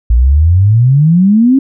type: exponential sweep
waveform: sine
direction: up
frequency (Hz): 55.4 to 277.2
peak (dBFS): -4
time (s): 0.1-1.59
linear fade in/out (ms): 5
effects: none